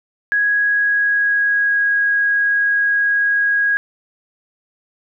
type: tone with pitch glide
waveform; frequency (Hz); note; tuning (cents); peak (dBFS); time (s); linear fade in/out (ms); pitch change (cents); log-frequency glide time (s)
sine; 1661.2 to 1646.9; G#6 to G#6; 0 to -15; -13; 0.32-3.77; 0; -15; 0.51-1.85
effects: none